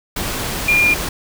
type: tone in noise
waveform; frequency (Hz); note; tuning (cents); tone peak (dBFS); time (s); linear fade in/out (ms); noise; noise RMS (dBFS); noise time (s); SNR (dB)
sine; 2409; D7; +43; -11; 0.68-0.94; 5; pink; -23; 0.16-1.09; +9
effects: none